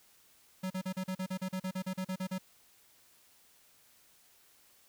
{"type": "tone bursts", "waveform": "square", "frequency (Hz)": 186.8, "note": "F#3", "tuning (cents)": 17, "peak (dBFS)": -34, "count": 16, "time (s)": [0.63, 2.384], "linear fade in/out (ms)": 10, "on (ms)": 74, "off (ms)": 38, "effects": ["white hiss -64 dBFS RMS until 4.88 s"]}